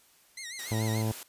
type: tone with vibrato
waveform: 15% pulse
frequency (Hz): 2000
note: B6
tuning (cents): +21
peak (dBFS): -32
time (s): 0.37-1.02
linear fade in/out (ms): 5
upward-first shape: sine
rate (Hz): 6.9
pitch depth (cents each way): 130
type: high-pass noise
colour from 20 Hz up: white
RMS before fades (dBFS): -42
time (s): 0.59-1.23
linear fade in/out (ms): 0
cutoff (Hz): 250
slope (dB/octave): 12
type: harmonic tone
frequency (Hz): 110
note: A2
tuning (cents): 0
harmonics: 1 / 2 / 3 / 4 / 5 / 6 / 7 / 8 / 9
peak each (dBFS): -28 / -34 / -38 / -40 / -42 / -44 / -45 / -46 / -47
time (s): 0.71-1.12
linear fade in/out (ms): 5
effects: white hiss -62 dBFS RMS until 1.28 s + resampled to 32000 Hz